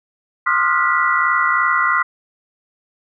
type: tone cluster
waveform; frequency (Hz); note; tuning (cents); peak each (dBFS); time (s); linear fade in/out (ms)
sine; 1057 / 1219 / 1377 / 1440 / 1962; C6 / D#6 / F6 / F#6 / B6; +17 / -36 / -25 / -47 / -12; -20; 0.46-2.03; 10
effects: none